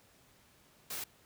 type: noise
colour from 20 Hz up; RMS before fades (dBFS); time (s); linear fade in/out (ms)
white; -40; 0.9-1.04; 5
effects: pink hiss -64 dBFS RMS until 1.25 s + high-pass 60 Hz 12 dB/octave